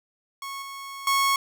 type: tone with level steps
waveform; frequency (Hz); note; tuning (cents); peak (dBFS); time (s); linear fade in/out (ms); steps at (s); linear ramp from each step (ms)
sawtooth; 1100; C#6; -14; -29 / -32 / -16; 0.42-1.36; 2; 0.62 / 1.07; 2
effects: none